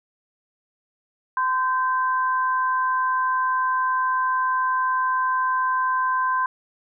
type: tone pair together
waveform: sine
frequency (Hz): 1027 / 1558.1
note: C6 / G6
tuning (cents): -33 / -11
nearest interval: perfect fifth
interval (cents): 722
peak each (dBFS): -20 / -26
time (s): 1.37-6.46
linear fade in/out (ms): 2
effects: none